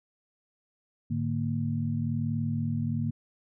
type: tone cluster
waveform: sine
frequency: 106.7 / 147.8 / 231.4 Hz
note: G#2 / D3 / A#3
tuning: +47 / +11 / -13 cents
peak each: -31 dBFS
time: 1.1-3.11 s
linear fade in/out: 10 ms
effects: none